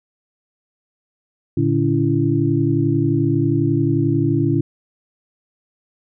sine tone cluster, 114.9 / 146.6 / 285 / 335.8 Hz, A#2 / D3 / C#4 / E4, -25 / -3 / +48 / +32 cents, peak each -20 dBFS, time 1.57-4.61 s, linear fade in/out 5 ms, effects none

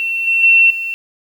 sine tone with level steps, 2706 Hz, E7, 45 cents sharp, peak -16 / -11 / -6 / -19 dBFS, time 0-0.94 s, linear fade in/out 0 ms, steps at 0.27 / 0.43 / 0.7 s, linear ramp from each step 5 ms, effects 7-bit

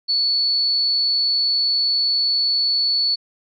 sine tone, 4435 Hz, C#8, in tune, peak -16 dBFS, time 0.08-3.16 s, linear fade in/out 20 ms, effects none

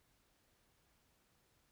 silence, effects pink hiss -75 dBFS RMS until 1.71 s

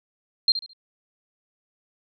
sine tone with echo, 4186 Hz, C8, in tune, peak -14 dBFS, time 0.48-0.52 s, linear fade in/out 2 ms, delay 71 ms, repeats 3, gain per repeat -11 dB, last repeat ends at 0.733 s, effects none

